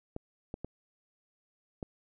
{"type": "clicks", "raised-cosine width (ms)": 2, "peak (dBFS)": -24, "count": 4, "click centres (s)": [0.164, 0.541, 0.646, 1.828], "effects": []}